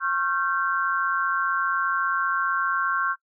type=tone cluster; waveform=sine; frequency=1088 / 1377 / 1552 Hz; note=C#6 / F6 / G6; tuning=-33 / -25 / -18 cents; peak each=-26 dBFS; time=0-3.16 s; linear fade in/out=50 ms; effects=noise-tail reverb RT60 0.1 s tail -25 dB re dry